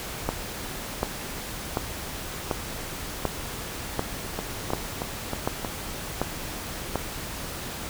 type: two click trains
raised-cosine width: 1 ms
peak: -14 / -9 dBFS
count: 5 / 10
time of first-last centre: 4.39-5.648 / 0.29-6.957 s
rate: 3.18 / 1.35 Hz
effects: pink hiss -35 dBFS RMS until 7.89 s